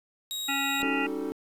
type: tone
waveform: sawtooth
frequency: 3800 Hz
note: A#7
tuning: 33 cents sharp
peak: -28 dBFS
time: 0.31-0.82 s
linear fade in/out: 0 ms
type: harmonic tone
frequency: 277.2 Hz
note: C#4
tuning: in tune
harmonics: 1 / 3 / 5 / 7 / 9 / 10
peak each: -34 / -34 / -34 / -34 / -34 / -34 dBFS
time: 0.48-1.07 s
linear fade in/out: 10 ms
type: click train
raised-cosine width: 1 ms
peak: -33 dBFS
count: 100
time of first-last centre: 0.8-1.308 s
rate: 195 Hz
type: chord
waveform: triangle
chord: D# half-diminished seventh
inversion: third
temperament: equal with one note detuned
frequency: 278.3 / 311.1 / 370 / 440 Hz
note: C#4 / D#4 / F#4 / A4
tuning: +7 / 0 / 0 / 0 cents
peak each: -33 / -33 / -36 / -33 dBFS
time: 0.83-1.32 s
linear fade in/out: 0 ms
effects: resampled to 32000 Hz + 9-bit